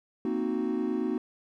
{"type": "chord", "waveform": "triangle", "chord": "C half-diminished seventh", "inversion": "third", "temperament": "equal", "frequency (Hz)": [233.1, 261.6, 311.1, 370], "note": ["Bb3", "C4", "Eb4", "Gb4"], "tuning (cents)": [0, 0, 0, 0], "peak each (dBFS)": -30, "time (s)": [0.25, 1.18], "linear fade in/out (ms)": 2, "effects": ["tanh soft clip ceiling -16 dBFS"]}